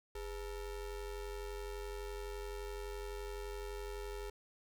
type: ring-modulated tone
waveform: square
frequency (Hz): 227.9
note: A#3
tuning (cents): -39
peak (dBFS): -39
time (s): 0.15-4.3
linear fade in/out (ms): 5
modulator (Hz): 182
effects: none